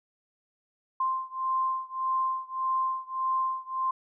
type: beating tone pair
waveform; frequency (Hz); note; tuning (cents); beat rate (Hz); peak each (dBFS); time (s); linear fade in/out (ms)
sine; 1046.5 / 1048.2; C6 / C6; 0 / +3; 1.7; -29 / -30; 1-3.91; 5
effects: none